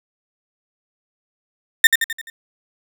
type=tone with echo; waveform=35% pulse; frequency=1819 Hz; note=A#6; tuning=43 cents flat; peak=-3 dBFS; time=1.84-1.87 s; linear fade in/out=2 ms; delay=86 ms; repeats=5; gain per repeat=-6 dB; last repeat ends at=2.3 s; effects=none